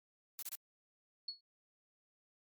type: noise bursts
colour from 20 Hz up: blue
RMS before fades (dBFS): -43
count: 3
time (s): 0.39-0.552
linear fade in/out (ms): 0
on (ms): 34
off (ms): 30
type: tone with exponential decay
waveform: sine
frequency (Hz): 4370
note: C#8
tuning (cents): -26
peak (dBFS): -36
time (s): 1.28-1.41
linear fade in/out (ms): 5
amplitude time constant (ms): 28
effects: MP3 96 kbps